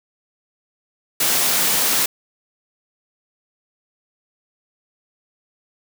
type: high-pass noise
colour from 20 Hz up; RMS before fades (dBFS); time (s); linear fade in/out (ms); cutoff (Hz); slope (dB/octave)
white; -18; 1.2-2.06; 5; 130; 48
effects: none